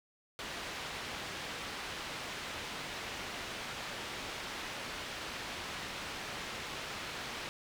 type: low-pass noise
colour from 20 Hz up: white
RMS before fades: -42 dBFS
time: 0.39-7.49 s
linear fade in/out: 0 ms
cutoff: 3300 Hz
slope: 12 dB/octave
effects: none